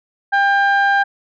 sine tone pair together, 797 / 1594 Hz, G5 / G6, +28 / +28 cents, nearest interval octave, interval 1200 cents, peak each -12 dBFS, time 0.32-1.04 s, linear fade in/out 20 ms, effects tanh soft clip ceiling -9 dBFS

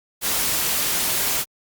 white noise, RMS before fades -22 dBFS, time 0.21-1.45 s, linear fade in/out 50 ms, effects Opus 48 kbps

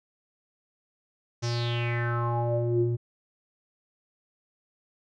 square tone with low-pass filter sweep, 118.8 Hz, A#2, 33 cents sharp, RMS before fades -27 dBFS, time 1.42-2.97 s, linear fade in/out 20 ms, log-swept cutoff 6000 to 250 Hz, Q 5.8, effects none

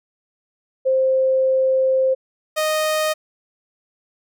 sine / sawtooth tone pair in turn, 525 / 620.4 Hz, C5 / D#5, +6 / -5 cents, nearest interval minor third, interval 289 cents, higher second, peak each -14 dBFS, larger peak neither, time 0.85-2.15 / 2.56-3.14 s, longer first, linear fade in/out 20 ms, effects none

